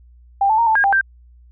sine tone with pitch steps, 793 / 874 / 928 / 880 / 1626 / 793 / 1573 Hz, G5 / A5 / A#5 / A5 / G#6 / G5 / G6, +20 / -12 / -8 / 0 / -37 / +20 / +6 cents, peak -12 dBFS, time 0.41-1.012 s, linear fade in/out 5 ms, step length 86 ms, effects added 60 Hz sine -44 dBFS peak until 1.51 s

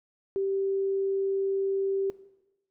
sine tone, 390 Hz, G4, 9 cents flat, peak -25 dBFS, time 0.36-2.1 s, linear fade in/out 0 ms, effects noise-tail reverb RT60 1.0 s tail -17 dB re dry

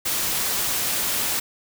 white noise, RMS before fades -24 dBFS, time 0.05-1.4 s, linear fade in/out 10 ms, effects none

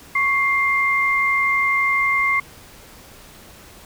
sine tone pair together, 1108.7 / 2104 Hz, C#6 / C7, 0 / +9 cents, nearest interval major seventh, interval 1109 cents, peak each -21 / -17 dBFS, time 0.15-2.4 s, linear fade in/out 5 ms, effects pink hiss -44 dBFS RMS until 3.85 s

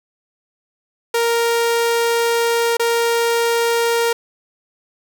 sawtooth tone with dropouts, 466.2 Hz, A#4, in tune, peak -11 dBFS, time 1.14-4.13 s, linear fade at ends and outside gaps 5 ms, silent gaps 2.77-2.795 s, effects none

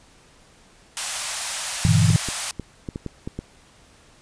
white high-pass noise, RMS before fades -26 dBFS, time 0.97-2.51 s, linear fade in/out 0 ms, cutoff 600 Hz, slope 48 dB/octave
sine chord, E half-diminished seventh, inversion first, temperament just, 98.89 / 118.67 / 148.33 / 164.81 Hz, G2 / Bb2 / D3 / E3, +16 / +31 / +18 / 0 cents, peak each -19 / -19 / -22 / -19 dBFS, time 1.85-2.16 s, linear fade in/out 0 ms
clicks, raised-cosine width 3 ms, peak -16 dBFS, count 8, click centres 2.102 / 2.287 / 2.597 / 2.888 / 2.959 / 3.063 / 3.275 / 3.39 s
effects pink hiss -53 dBFS RMS until 4.21 s + resampled to 22050 Hz

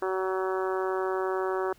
harmonic tone, 188.3 Hz, F#3, 31 cents sharp, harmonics 2 / 3 / 4 / 5 / 6 / 7 / 8 / 9, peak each -28 / -36 / -36 / -37 / -37 / -39 / -41 / -45 dBFS, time 0.02-1.73 s, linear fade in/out 5 ms, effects pink hiss -60 dBFS RMS until 1.78 s

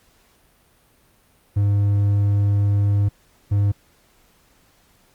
triangle tone bursts at uneven times, 101.4 Hz, G#2, 41 cents flat, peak -13 dBFS, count 2, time 1.56-3.09 / 3.51-3.72 s, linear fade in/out 10 ms, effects pink hiss -58 dBFS RMS until 5.14 s + Opus 48 kbps

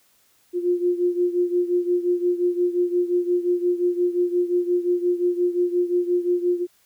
sine beating tone pair, 352.5 / 358.2 Hz, F4 / F4, +16 / +44 cents, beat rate 5.7 Hz, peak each -20 / -24 dBFS, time 0.53-6.67 s, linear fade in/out 50 ms, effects white hiss -61 dBFS RMS until 6.85 s

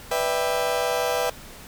35% pulse chord, E minor seventh, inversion second, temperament just, 494.4 / 593.3 / 659.3 / 791.1 Hz, B4 / D5 / E5 / G5, +2 / +18 / 0 / +16 cents, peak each -24 / -28 / -26 / -27 dBFS, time 0.11-1.3 s, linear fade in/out 5 ms, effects pink hiss -43 dBFS RMS until 1.67 s

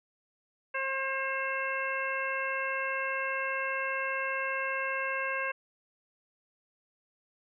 harmonic tone, 535 Hz, C5, 38 cents sharp, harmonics 1 / 2 / 3 / 4 / 5, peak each -37 / -36 / -34 / -38 / -37 dBFS, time 0.74-5.52 s, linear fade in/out 10 ms, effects none

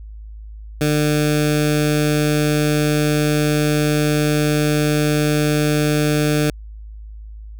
15% pulse tone with notch filter, 150 Hz, D3, 37 cents sharp, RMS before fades -17 dBFS, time 0.81-6.5 s, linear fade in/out 2 ms, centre 940 Hz, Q 1.2, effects added 53 Hz sine -32 dBFS peak until 7.59 s

